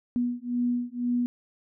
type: beating tone pair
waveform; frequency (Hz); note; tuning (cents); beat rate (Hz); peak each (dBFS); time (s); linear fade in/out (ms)
sine; 242.4 / 244.4; B3 / B3; -32 / -18; 2; -28; 0.16-1.26; 0
effects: none